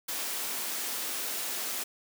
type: high-pass noise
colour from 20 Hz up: white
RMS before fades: -34 dBFS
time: 0.08-1.84 s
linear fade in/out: 10 ms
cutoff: 220 Hz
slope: 24 dB/octave
effects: none